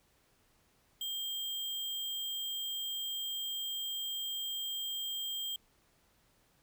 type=tone with sample-and-hold; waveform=sine; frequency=3195 Hz; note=G7; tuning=32 cents sharp; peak=-35 dBFS; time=1.01-5.56 s; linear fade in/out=2 ms; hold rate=11025 Hz; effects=pink hiss -70 dBFS RMS until 6.62 s